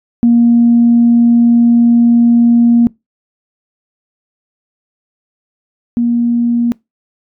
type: tone pair in turn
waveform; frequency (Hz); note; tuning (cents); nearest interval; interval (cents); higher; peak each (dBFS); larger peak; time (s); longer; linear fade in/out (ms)
sine; 235.8 / 236.9; A#3 / A#3; +20 / +28; unison; 8; second; -4 / -9; first; 0.23-2.87 / 5.97-6.72; first; 0
effects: noise-tail reverb RT60 0.2 s tail -24 dB re dry + tanh soft clip ceiling 0 dBFS